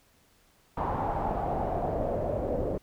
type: noise with low-pass filter sweep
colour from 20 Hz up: pink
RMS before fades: -30 dBFS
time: 0.77-2.78 s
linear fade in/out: 5 ms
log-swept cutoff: 940 to 510 Hz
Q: 4.2
effects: pink hiss -64 dBFS RMS until 2.82 s